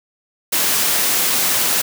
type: high-pass noise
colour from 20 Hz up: white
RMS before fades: -17 dBFS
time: 0.52-1.82 s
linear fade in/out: 10 ms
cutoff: 150 Hz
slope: 12 dB/octave
effects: none